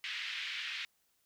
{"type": "band-pass noise", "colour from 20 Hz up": "white", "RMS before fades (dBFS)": -40, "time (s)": [0.04, 0.85], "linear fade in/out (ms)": 0, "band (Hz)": [1800, 3400], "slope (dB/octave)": 24, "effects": ["white hiss -75 dBFS RMS until 1.25 s"]}